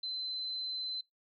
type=tone; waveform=sine; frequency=4059 Hz; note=B7; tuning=47 cents sharp; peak=-35 dBFS; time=0.03-1.01 s; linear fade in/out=5 ms; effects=noise-tail reverb RT60 0.2 s tail -25 dB re dry